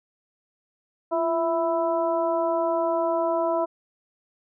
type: harmonic tone with a mistuned harmonic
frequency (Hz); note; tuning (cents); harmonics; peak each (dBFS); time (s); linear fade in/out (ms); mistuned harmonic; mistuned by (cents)
330; E4; +2; 1 / 2 / 3 / 4; -28 / -23 / -28 / -35; 1.11-3.66; 20; 1; +59
effects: none